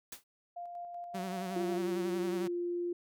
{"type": "noise with exponential decay", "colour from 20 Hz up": "white", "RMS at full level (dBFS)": -39, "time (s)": [0.12, 0.24], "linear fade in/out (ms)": 5, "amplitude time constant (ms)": 26}
{"type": "tone with tremolo", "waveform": "sine", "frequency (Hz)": 698.5, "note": "F5", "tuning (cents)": 0, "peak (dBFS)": -39, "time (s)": [0.56, 1.78], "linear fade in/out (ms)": 10, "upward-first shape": "square", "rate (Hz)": 5.2, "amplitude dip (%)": 30}
{"type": "tone with vibrato", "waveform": "sawtooth", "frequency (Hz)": 187, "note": "F#3", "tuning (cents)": 19, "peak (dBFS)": -33, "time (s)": [1.14, 2.48], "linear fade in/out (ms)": 10, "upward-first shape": "sine", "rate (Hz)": 11, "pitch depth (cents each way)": 56}
{"type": "tone", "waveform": "sine", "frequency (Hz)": 349.2, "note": "F4", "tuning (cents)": 0, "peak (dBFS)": -32, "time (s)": [1.56, 2.93], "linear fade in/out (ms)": 5}
{"effects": []}